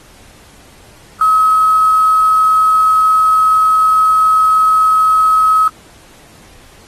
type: tone with quantisation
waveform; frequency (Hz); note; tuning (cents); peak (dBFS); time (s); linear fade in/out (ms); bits
sine; 1279; D#6; +47; -7; 1.21-5.68; 2; 5
effects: pink hiss -43 dBFS RMS until 6.87 s + AAC 32 kbps